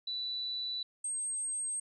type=tone pair in turn; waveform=sine; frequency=3965 / 8402 Hz; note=B7 / C9; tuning=+6 / +6 cents; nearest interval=octave + minor second; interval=1300 cents; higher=second; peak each=-34 / -33 dBFS; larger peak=second; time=0.07-0.83 / 1.04-1.8 s; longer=neither; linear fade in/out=5 ms; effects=none